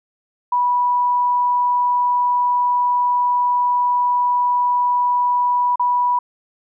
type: tone with dropouts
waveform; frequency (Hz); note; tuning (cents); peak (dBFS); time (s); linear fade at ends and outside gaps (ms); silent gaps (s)
sine; 980; B5; -14; -14; 0.52-6.19; 5; 5.758-5.795
effects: none